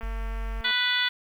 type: click train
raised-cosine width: 0.5 ms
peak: -28 dBFS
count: 159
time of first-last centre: 0.01-0.709 s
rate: 226 Hz
type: tone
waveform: sine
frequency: 47.5 Hz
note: F#1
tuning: 46 cents sharp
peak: -28 dBFS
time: 0.03-0.61 s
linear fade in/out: 0 ms
type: harmonic tone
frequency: 493.9 Hz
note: B4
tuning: in tune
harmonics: 2 / 3 / 4 / 5 / 6 / 7 / 8 / 9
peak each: -37 / -28 / -28 / -35 / -33 / -26 / -38 / -37 dBFS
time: 0.64-1.09 s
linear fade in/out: 10 ms
effects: 9-bit